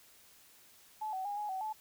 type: tone with pitch steps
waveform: sine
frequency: 862 / 756 / 816 / 836 / 758 / 865 Hz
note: A5 / F#5 / G#5 / G#5 / F#5 / A5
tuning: -36 / +37 / -31 / +11 / +42 / -30 cents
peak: -35 dBFS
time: 1.01-1.73 s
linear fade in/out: 10 ms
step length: 120 ms
effects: white hiss -61 dBFS RMS until 1.8 s